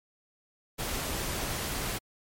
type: noise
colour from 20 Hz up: pink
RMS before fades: -33 dBFS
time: 0.78-1.99 s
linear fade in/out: 20 ms
effects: MP3 64 kbps